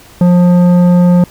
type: tone with tanh clipping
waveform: triangle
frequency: 177.2 Hz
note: F3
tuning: 25 cents sharp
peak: -6 dBFS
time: 0.21-1.24 s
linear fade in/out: 2 ms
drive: 15 dB
effects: pink hiss -39 dBFS RMS until 1.3 s